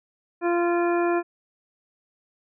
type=harmonic tone; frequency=345.8 Hz; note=F4; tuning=17 cents flat; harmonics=1 / 2 / 3 / 4 / 5 / 7; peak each=-21 / -27 / -31 / -33 / -35 / -38 dBFS; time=0.41-1.23 s; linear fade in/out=50 ms; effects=none